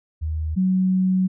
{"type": "tone pair in turn", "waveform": "sine", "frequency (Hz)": [78.4, 186.47], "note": ["D#2", "F#3"], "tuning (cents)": [14, 14], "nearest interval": "octave + minor third", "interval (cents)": 1500, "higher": "second", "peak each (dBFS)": [-22, -16], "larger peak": "second", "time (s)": [[0.21, 0.56], [0.56, 1.28]], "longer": "second", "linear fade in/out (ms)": 20, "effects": []}